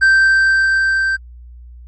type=tone with level ramp; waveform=triangle; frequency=1563 Hz; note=G6; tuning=6 cents flat; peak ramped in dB=-5 to -12 dBFS; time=0.01-1.17 s; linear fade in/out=20 ms; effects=added 60 Hz sine -34 dBFS peak until 1.87 s + MP3 32 kbps